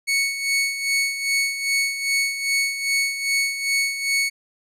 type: tone with tremolo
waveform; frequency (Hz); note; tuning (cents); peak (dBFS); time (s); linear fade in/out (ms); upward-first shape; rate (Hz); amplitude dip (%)
sawtooth; 2217; C#7; 0; -14; 0.07-4.3; 20; sine; 2.5; 65
effects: low-pass 12000 Hz 12 dB/octave